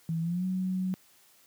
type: tone with pitch glide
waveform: sine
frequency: 163.8 to 186 Hz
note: E3 to F#3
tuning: -11 to +9 cents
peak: -27 dBFS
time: 0.09-0.94 s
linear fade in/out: 0 ms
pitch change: +220 cents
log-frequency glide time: 0.21-0.45 s
effects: white hiss -61 dBFS RMS until 1.46 s + high-pass 100 Hz 12 dB/octave